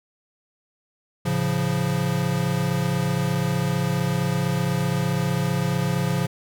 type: chord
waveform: square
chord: A augmented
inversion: none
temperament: equal with one note detuned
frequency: 110 / 138.59 / 174.01 Hz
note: A2 / C#3 / E#3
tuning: 0 / 0 / -6 cents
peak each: -30 / -25 / -25 dBFS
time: 1.25-6.27 s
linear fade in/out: 10 ms
effects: none